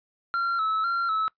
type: tone with vibrato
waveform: triangle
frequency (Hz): 1338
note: E6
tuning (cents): +25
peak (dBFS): -21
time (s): 0.34-1.28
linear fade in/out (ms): 0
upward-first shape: square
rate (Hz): 2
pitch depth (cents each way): 48
effects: noise-tail reverb RT60 0.1 s tail -21 dB re dry + resampled to 11025 Hz